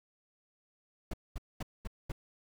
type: noise bursts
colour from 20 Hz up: brown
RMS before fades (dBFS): -36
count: 5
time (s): 1.11-2.12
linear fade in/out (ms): 5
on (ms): 26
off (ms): 220
effects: none